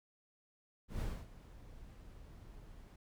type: noise with ADSR envelope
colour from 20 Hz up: brown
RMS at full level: -37 dBFS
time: 0.88-2.96 s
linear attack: 130 ms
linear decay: 250 ms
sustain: -17 dB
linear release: 5 ms
effects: none